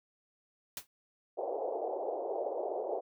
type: noise with exponential decay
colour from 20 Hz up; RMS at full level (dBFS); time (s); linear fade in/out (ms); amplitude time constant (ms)
white; -36; 0.77-0.87; 1; 20
type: band-pass noise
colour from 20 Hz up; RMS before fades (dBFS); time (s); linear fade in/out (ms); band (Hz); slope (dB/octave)
pink; -36; 1.37-3.01; 20; 390 to 770; 48
effects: none